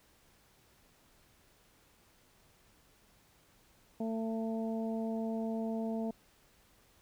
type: harmonic tone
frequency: 224 Hz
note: A3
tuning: 31 cents sharp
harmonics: 1 / 2 / 3 / 4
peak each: -34 / -41 / -41 / -51 dBFS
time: 4-6.11 s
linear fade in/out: 5 ms
effects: pink hiss -66 dBFS RMS until 7.01 s